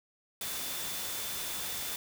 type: tone in noise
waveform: sine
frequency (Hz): 3520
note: A7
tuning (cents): 0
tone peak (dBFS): -45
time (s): 0.41-1.96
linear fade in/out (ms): 2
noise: white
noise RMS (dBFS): -37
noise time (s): 0.41-1.96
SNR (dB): -11
effects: none